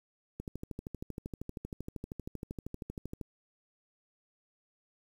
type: click train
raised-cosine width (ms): 3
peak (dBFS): -26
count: 37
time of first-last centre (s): 0.4-3.212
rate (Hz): 12.8
effects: 9-bit